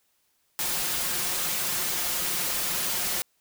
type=noise with comb filter; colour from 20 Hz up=white; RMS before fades=-28 dBFS; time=0.59-3.22 s; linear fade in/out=0 ms; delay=5.6 ms; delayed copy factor=+0.55; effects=white hiss -70 dBFS RMS until 3.4 s